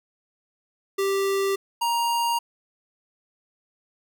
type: tone pair in turn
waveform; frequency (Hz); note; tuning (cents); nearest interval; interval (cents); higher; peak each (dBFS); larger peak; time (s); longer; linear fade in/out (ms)
square; 392 / 938.3; G4 / A#5; 0 / +11; octave + minor third; 1511; second; -22; neither; 0.98-1.56 / 1.81-2.39; neither; 10
effects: none